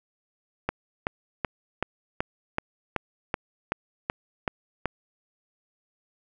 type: click train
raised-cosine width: 0.5 ms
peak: -10 dBFS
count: 12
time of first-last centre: 0.69-4.857 s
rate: 2.64 Hz
effects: none